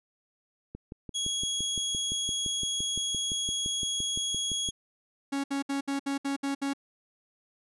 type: click train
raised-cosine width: 3 ms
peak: -26 dBFS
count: 24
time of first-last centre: 0.75-4.688 s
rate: 5.84 Hz
type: tone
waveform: 25% pulse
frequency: 3322 Hz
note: G#7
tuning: in tune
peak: -25 dBFS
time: 1.14-4.71 s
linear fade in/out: 20 ms
type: tone bursts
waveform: 45% pulse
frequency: 277.2 Hz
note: C#4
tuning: in tune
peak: -28 dBFS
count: 8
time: 5.32-6.735 s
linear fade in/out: 10 ms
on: 120 ms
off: 65 ms
effects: resampled to 24000 Hz